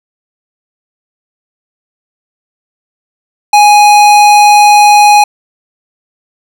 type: tone with hard clipping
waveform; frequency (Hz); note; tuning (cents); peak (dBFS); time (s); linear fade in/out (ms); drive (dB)
sine; 830.6; G#5; 0; -3; 3.53-5.24; 5; 18
effects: none